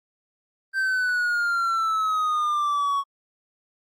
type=exponential sweep; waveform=triangle; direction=down; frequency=1568 to 1108.7 Hz; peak=-19 dBFS; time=0.73-3.04 s; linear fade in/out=50 ms; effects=Opus 32 kbps